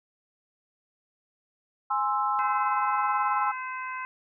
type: chord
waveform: sine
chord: Ab augmented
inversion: none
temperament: equal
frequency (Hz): 830.6 / 1046.5 / 1318.5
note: Ab5 / C6 / E6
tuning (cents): 0 / 0 / 0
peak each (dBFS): -28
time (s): 1.9-3.52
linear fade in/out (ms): 10
type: harmonic tone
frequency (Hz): 514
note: C5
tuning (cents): -31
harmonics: 2 / 3 / 4 / 5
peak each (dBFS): -34 / -38 / -40 / -42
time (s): 2.39-4.05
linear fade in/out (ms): 0
effects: none